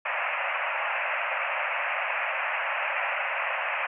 white band-pass noise, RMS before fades -29 dBFS, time 0.05-3.87 s, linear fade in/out 10 ms, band 540 to 2700 Hz, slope 96 dB/octave, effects none

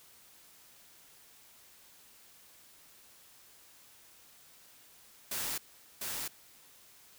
white noise with echo, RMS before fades -36 dBFS, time 5.31-5.58 s, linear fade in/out 5 ms, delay 700 ms, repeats 1, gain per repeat -2 dB, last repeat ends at 6.28 s, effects white hiss -59 dBFS RMS until 7.18 s

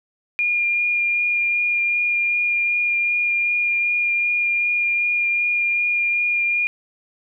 sine tone with vibrato, 2415 Hz, D7, 48 cents sharp, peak -17 dBFS, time 0.39-6.67 s, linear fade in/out 0 ms, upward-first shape sine, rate 2.6 Hz, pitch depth 10 cents each way, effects none

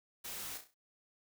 white noise with echo, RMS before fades -44 dBFS, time 0.24-0.58 s, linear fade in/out 10 ms, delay 33 ms, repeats 5, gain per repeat -7 dB, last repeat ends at 0.745 s, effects none

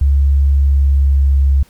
sine tone with pitch glide, 69.6 to 68.68 Hz, C#2 to C#2, +8 to -15 cents, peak -8 dBFS, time 0.01-1.63 s, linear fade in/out 5 ms, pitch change -23 cents, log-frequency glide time 0.52-1.42 s, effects pink hiss -50 dBFS RMS until 1.69 s

